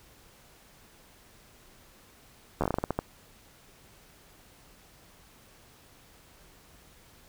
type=slowing click train; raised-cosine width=1 ms; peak=-13 dBFS; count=11; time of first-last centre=2.61-2.99 s; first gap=12 ms; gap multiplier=1.24; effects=pink hiss -57 dBFS RMS until 7.28 s